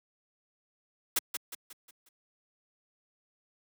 white noise with echo, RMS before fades -27 dBFS, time 1.16-1.19 s, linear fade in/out 5 ms, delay 180 ms, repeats 5, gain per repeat -7 dB, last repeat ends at 2.09 s, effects high-pass 150 Hz 12 dB/octave

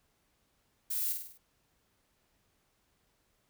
violet noise with echo, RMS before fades -34 dBFS, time 0.9-1.13 s, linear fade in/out 10 ms, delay 50 ms, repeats 5, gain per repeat -5 dB, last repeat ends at 1.38 s, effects pink hiss -74 dBFS RMS until 3.49 s

